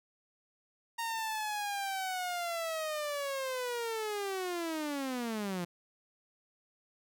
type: linear sweep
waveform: sawtooth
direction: down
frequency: 929 to 170 Hz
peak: -30 dBFS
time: 0.98-5.65 s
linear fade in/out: 10 ms
effects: none